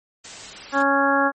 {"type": "noise", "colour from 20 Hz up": "white", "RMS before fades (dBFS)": -37, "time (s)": [0.24, 0.83], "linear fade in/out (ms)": 10}
{"type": "harmonic tone", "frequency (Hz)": 277.2, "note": "C#4", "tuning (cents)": 0, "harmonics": [1, 2, 3, 4, 5, 6], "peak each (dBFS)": [-23, -23, -23, -23, -23, -23], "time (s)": [0.72, 1.32], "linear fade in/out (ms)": 50}
{"effects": ["MP3 32 kbps"]}